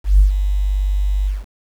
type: tone with ADSR envelope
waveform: sine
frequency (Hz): 49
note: G1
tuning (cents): 0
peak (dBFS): -4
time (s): 0.04-1.45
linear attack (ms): 150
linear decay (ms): 120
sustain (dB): -10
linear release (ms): 180
effects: tanh soft clip ceiling -1 dBFS + 7-bit